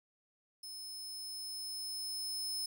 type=tone with level ramp; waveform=sawtooth; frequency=5210 Hz; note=E8; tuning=21 cents flat; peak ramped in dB=-42 to -33 dBFS; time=0.63-2.66 s; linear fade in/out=5 ms; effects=none